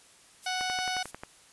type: noise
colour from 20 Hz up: violet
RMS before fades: -41 dBFS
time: 0.42-1.12 s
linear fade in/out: 20 ms
type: harmonic tone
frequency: 740 Hz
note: F#5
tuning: in tune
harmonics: 1 / 2 / 3 / 4 / 5 / 6 / 7 / 8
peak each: -33 / -36 / -38 / -39 / -40 / -41 / -41 / -42 dBFS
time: 0.46-1.03 s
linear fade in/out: 5 ms
type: click train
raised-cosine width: 0.5 ms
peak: -23 dBFS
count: 8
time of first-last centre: 0.61-1.235 s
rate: 11.2 Hz
effects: white hiss -57 dBFS RMS until 1.52 s + resampled to 24000 Hz